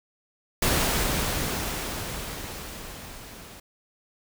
pink noise with level ramp, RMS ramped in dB -22 to -45 dBFS, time 0.62-3.6 s, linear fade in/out 5 ms, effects none

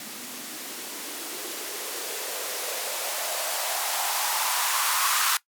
violet noise with band-pass filter sweep, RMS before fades -29 dBFS, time 0-5.37 s, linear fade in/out 2 ms, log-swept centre 220 to 1200 Hz, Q 3.4, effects noise-tail reverb RT60 0.1 s tail -19 dB re dry

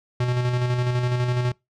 square tone with tremolo, 123.47 Hz, B2, in tune, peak -20 dBFS, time 0.2-1.52 s, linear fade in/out 5 ms, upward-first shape square, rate 12 Hz, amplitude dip 35%, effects noise-tail reverb RT60 0.2 s tail -24 dB re dry + low-pass 5000 Hz 12 dB/octave

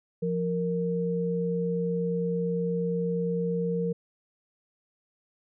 sine tone pair together, 173.9 / 464.3 Hz, F3 / A#4, -7 / -7 cents, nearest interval octave + perfect fourth, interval 1700 cents, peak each -28 dBFS, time 0.22-3.93 s, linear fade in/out 10 ms, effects none

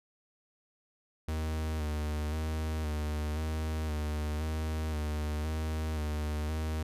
45% pulse tone with vibrato, 77 Hz, D#2, 17 cents flat, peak -31 dBFS, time 1.28-6.83 s, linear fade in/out 5 ms, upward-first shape square, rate 0.96 Hz, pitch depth 30 cents each way, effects resampled to 32000 Hz

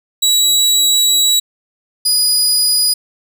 25% pulse tone pair in turn, 3899 / 4935 Hz, B7 / D#8, -23 / -15 cents, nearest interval major third, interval 408 cents, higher second, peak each -6 dBFS, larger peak neither, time 0.22-1.4 / 2.05-2.94 s, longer first, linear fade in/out 10 ms, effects none

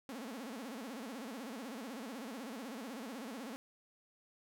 sawtooth tone with vibrato, 244.9 Hz, B3, 14 cents flat, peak -39 dBFS, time 0.09-3.56 s, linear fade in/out 0 ms, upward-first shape sine, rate 16 Hz, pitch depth 240 cents each way, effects none

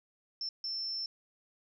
sine tone bursts at uneven times, 5350 Hz, E8, 25 cents sharp, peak -34 dBFS, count 2, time 0.41-0.49 / 0.64-1.06 s, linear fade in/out 2 ms, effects none

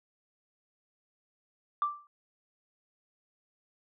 sine tone with exponential decay, 1174.7 Hz, D6, in tune, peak -22 dBFS, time 1.82-2.07 s, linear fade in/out 1 ms, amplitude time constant 54 ms, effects tanh soft clip ceiling -19 dBFS

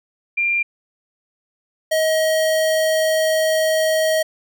sine / square tone pair in turn, 2386 / 633.2 Hz, D7 / D#5, +27 / +30 cents, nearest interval octave + major seventh, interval 2297 cents, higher first, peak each -16 dBFS, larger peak neither, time 0.37-0.63 / 1.91-4.23 s, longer second, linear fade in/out 10 ms, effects none

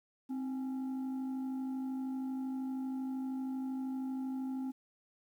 sine tone with frequency modulation, 261.6 Hz, C4, in tune, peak -33 dBFS, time 0.29-4.72 s, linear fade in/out 20 ms, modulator 576 Hz, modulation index 0.26, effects tanh soft clip ceiling -33 dBFS + 11-bit

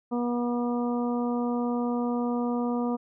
harmonic tone, 241.2 Hz, B3, 41 cents flat, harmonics 1 / 2 / 3 / 4 / 5, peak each -26 / -32 / -36 / -38 / -40 dBFS, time 0.11-2.97 s, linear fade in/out 20 ms, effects none

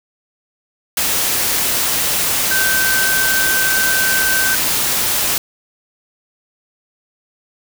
sine tone in noise, 1542 Hz, G6, 29 cents flat, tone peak -16 dBFS, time 2.51-4.55 s, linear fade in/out 2 ms, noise white, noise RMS -17 dBFS, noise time 0.97-5.38 s, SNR -2 dB, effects none

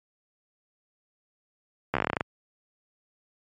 slowing click train, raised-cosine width 0.5 ms, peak -9 dBFS, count 12, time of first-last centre 1.94-2.209 s, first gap 13 ms, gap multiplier 1.12, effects high-pass 80 Hz 12 dB/octave + MP3 64 kbps

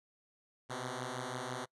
5% pulse beating tone pair, 123.47 / 129.47 Hz, B2 / C3, 0 / -18 cents, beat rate 6 Hz, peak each -30 dBFS, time 0.69-1.66 s, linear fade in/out 20 ms, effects noise-tail reverb RT60 0.1 s tail -24 dB re dry + resampled to 24000 Hz

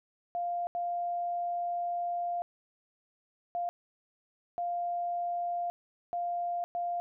sine tone bursts at uneven times, 698.5 Hz, F5, in tune, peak -30 dBFS, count 6, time 0.35-0.67 / 0.75-2.42 / 3.55-3.69 / 4.58-5.7 / 6.13-6.64 / 6.75-7 s, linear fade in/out 0 ms, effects none

